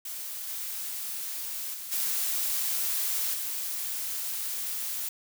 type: noise with level steps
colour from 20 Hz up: blue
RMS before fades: -37 / -35 / -39 / -29 / -33 dBFS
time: 0.05-5.09 s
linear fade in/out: 5 ms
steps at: 0.47 / 1.73 / 1.91 / 3.33 s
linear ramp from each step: 20 ms
effects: none